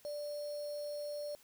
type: tone with sample-and-hold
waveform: sine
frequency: 587.3 Hz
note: D5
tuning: in tune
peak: -38 dBFS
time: 0.05-1.35 s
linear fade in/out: 0 ms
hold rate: 4900 Hz
effects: white hiss -64 dBFS RMS until 1.43 s